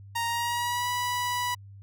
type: tone with pitch glide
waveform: sawtooth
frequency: 932.3 to 981.5 Hz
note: A#5 to B5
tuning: 0 to -11 cents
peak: -23 dBFS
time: 0.15-1.55 s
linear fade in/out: 10 ms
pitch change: +89 cents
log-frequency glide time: 0.27-0.89 s
effects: added 99 Hz sine -44 dBFS peak until 1.82 s